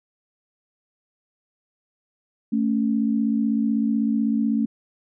sine tone pair together, 221.2 / 277.2 Hz, A3 / C#4, +9 / 0 cents, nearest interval major third, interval 391 cents, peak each -20 / -24 dBFS, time 2.52-4.66 s, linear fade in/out 10 ms, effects none

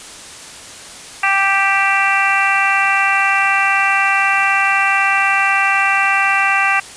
harmonic tone with a mistuned harmonic, 392 Hz, G4, in tune, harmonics 2 / 3 / 4 / 5 / 6 / 7, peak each -19 / -19 / -19 / -19 / -19 / -19 dBFS, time 1.23-6.8 s, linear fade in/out 5 ms, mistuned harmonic 7, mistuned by -18 cents, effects white hiss -34 dBFS RMS until 6.96 s + resampled to 22050 Hz

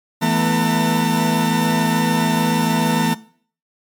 40% pulse tone cluster, 164.3 / 218.4 / 245.2 / 904 Hz, E3 / A3 / B3 / A5, -5 / -13 / -12 / +47 cents, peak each -20 dBFS, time 0.21-3.15 s, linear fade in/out 20 ms, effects noise-tail reverb RT60 0.5 s tail -19 dB re dry + MP3 96 kbps

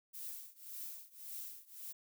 violet noise with tremolo, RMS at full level -44 dBFS, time 0.13-1.93 s, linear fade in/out 20 ms, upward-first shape triangle, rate 1.8 Hz, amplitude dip 95%, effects none

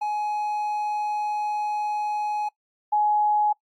triangle / sine tone pair in turn, 840 / 840 Hz, G#5 / G#5, +19 / +19 cents, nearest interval unison, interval 0 cents, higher neither, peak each -22 / -18 dBFS, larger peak second, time 0.01-2.49 / 2.92-3.53 s, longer first, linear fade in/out 10 ms, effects noise-tail reverb RT60 0.1 s tail -22 dB re dry + AAC 64 kbps

